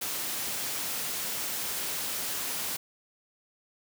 white high-pass noise, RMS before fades -33 dBFS, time 0.01-2.77 s, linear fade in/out 10 ms, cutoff 100 Hz, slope 12 dB/octave, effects none

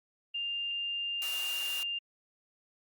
sine tone, 2800 Hz, F7, 4 cents sharp, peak -32 dBFS, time 0.34-1.99 s, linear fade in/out 10 ms
white high-pass noise, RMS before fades -41 dBFS, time 1.22-1.83 s, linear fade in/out 0 ms, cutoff 610 Hz, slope 12 dB/octave
effects Opus 32 kbps

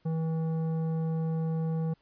sine tone with tanh clipping, 161.5 Hz, E3, 35 cents flat, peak -29 dBFS, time 0.05-1.94 s, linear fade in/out 10 ms, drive 11 dB, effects pink hiss -69 dBFS RMS until 2.01 s + resampled to 11025 Hz

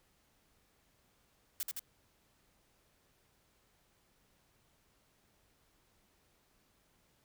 blue noise with echo, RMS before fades -37 dBFS, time 1.6-1.63 s, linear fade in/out 0 ms, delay 82 ms, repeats 2, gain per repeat -2 dB, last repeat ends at 1.794 s, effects pink hiss -72 dBFS RMS until 7.24 s

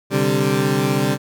20% pulse chord, C suspended second, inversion none, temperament equal, 130.81 / 146.83 / 196 Hz, C3 / D3 / G3, 0 / 0 / 0 cents, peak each -16 dBFS, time 0.1-1.18 s, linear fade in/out 50 ms, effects none

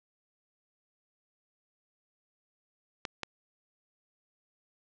clicks, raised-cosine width 0.2 ms, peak -16 dBFS, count 2, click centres 3.052 / 3.233 s, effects low-pass 6000 Hz 12 dB/octave

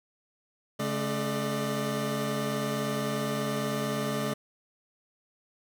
25% pulse tone cluster, 139 / 214.4 / 594 Hz, C#3 / A3 / D5, +5 / -45 / +20 cents, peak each -30 / -28 / -30 dBFS, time 0.79-4.34 s, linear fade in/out 10 ms, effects none

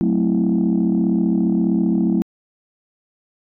sine chord, F# half-diminished seventh, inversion none, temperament equal, 185 / 220 / 261.6 / 329.6 Hz, F#3 / A3 / C4 / E4, 0 / 0 / 0 / 0 cents, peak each -18 / -18 / -22 / -20 dBFS, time 0.01-2.22 s, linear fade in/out 0 ms, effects tanh soft clip ceiling -9 dBFS

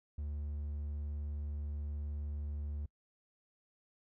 triangle tone, 73.42 Hz, D2, in tune, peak -35 dBFS, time 0.18-2.86 s, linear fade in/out 5 ms, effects noise-tail reverb RT60 0.1 s tail -26 dB re dry

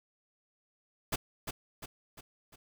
pink noise with echo, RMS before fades -31 dBFS, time 1.12-1.16 s, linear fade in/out 10 ms, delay 350 ms, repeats 4, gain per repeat -6 dB, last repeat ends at 2.56 s, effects none

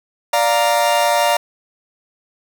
40% pulse chord, Bb major, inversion first, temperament equal, 587.3 / 698.5 / 932.3 Hz, D5 / F5 / Bb5, 0 / 0 / 0 cents, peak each -17 dBFS, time 0.33-1.37 s, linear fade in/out 5 ms, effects none

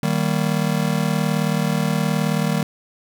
square chord, Eb major, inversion none, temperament just, 155.56 / 194.45 / 233.3 Hz, Eb3 / G3 / Bb3, 0 / -14 / +2 cents, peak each -22 / -23 / -26 dBFS, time 0.03-2.63 s, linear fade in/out 2 ms, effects none

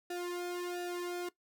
sawtooth tone with flanger, 353.5 Hz, F4, 21 cents sharp, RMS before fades -38 dBFS, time 0.1-1.29 s, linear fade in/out 5 ms, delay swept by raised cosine 0.91 to 1.79 ms, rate 1.4 Hz, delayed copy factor -1, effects noise-tail reverb RT60 0.1 s tail -17 dB re dry

